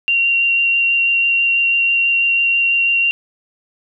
sine tone with vibrato, 2759 Hz, F7, 22 cents flat, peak -12 dBFS, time 0.08-3.11 s, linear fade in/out 0 ms, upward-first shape sine, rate 6.1 Hz, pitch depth 10 cents each way, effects none

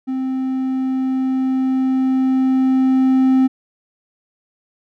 triangle tone with level ramp, 261.6 Hz, C4, in tune, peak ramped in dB -17 to -8 dBFS, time 0.07-3.48 s, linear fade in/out 20 ms, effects none

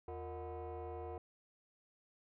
sine tone with frequency modulation, 189.8 Hz, F#3, 44 cents sharp, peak -40 dBFS, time 0.08-1.18 s, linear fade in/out 2 ms, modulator 271 Hz, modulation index 2.4, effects tanh soft clip ceiling -41 dBFS

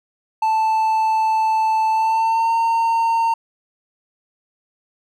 triangle tone with pitch glide, 880 to 914.2 Hz, A5 to A#5, 0 to -34 cents, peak -13 dBFS, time 0.42-3.34 s, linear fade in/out 5 ms, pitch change +66 cents, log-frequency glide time 1.91-2.53 s, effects none

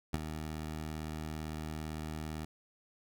15% pulse tone with ADSR envelope, 77.78 Hz, D#2, in tune, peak -22 dBFS, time 0.13-2.45 s, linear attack 12 ms, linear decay 28 ms, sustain -10 dB, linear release 6 ms, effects none

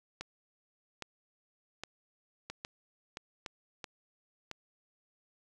two click trains, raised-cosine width 0.2 ms, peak -23 / -22 dBFS, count 4 / 5, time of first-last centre 2.5-4.513 / 0.21-3.462 s, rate 1.49 / 1.23 Hz, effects none

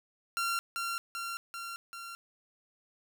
sawtooth tone with echo, 1374 Hz, F6, 29 cents flat, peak -26 dBFS, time 0.37-0.59 s, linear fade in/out 0 ms, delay 390 ms, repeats 4, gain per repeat -3 dB, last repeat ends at 2.15 s, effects 11-bit

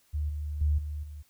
sine tone with level steps, 74.6 Hz, D2, 28 cents sharp, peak -27 / -31 / -22 / -32 / -39 dBFS, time 0.13-1.23 s, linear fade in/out 20 ms, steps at 0.29 / 0.61 / 0.78 / 1.03 s, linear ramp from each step 5 ms, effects white hiss -66 dBFS RMS until 1.29 s

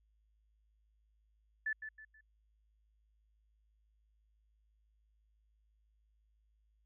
sine tone with echo, 1747 Hz, A6, 13 cents flat, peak -33 dBFS, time 1.66-1.73 s, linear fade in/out 5 ms, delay 160 ms, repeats 3, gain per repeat -9 dB, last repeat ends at 2.21 s, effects added 53 Hz sine -70 dBFS peak until 6.85 s

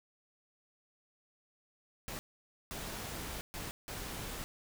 pink noise bursts at uneven times, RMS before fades -42 dBFS, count 4, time 2.08-2.19 / 2.71-3.41 / 3.54-3.71 / 3.88-4.44 s, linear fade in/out 0 ms, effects none

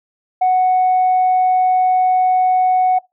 sine tone, 740 Hz, F#5, in tune, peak -9 dBFS, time 0.41-2.99 s, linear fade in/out 10 ms, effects noise-tail reverb RT60 0.2 s tail -23 dB re dry + tanh soft clip ceiling -8 dBFS

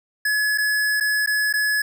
square tone with dropouts, 1700 Hz, G#6, 40 cents sharp, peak -19 dBFS, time 0.25-1.82 s, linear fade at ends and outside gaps 5 ms, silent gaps 0.577-0.582 / 1.001-1.007 / 1.262-1.273 / 1.528-1.537 s, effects none

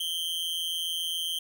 45% pulse tone with amplitude modulation, 3136 Hz, G7, in tune, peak -25 dBFS, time 0-1.39 s, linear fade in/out 5 ms, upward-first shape sine, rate 167 Hz, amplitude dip 80%, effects none

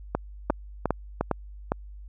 two click trains, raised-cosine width 1 ms, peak -9 / -10 dBFS, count 4 / 4, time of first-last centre 0.5-1.72 / 0.15-1.21 s, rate 2.46 / 2.83 Hz, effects added 50 Hz sine -40 dBFS peak until 2.08 s

